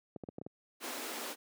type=clicks; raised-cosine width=2 ms; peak=-28 dBFS; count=6; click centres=0.162 / 0.237 / 0.288 / 0.384 / 0.415 / 0.465 s
type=high-pass noise; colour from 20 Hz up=pink; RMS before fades=-41 dBFS; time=0.8-1.36 s; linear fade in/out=50 ms; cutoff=240 Hz; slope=48 dB/octave
effects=high-pass 150 Hz 12 dB/octave